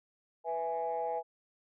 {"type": "chord", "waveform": "sine", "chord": "E major", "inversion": "second", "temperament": "equal", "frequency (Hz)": [493.9, 659.3, 830.6], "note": ["B4", "E5", "G#5"], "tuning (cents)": [0, 0, 0], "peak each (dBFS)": [-36, -36, -34], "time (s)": [0.44, 1.23], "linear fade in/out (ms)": 50, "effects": ["tanh soft clip ceiling -25 dBFS"]}